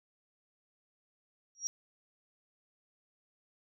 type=tone with exponential growth; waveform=sine; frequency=5670 Hz; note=F8; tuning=25 cents sharp; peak=-27 dBFS; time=1.55-1.67 s; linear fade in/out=0 ms; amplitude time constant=25 ms; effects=none